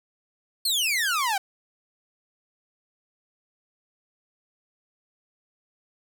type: exponential sweep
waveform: sawtooth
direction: down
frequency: 4435 to 748 Hz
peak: -19 dBFS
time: 0.65-1.38 s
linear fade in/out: 5 ms
effects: none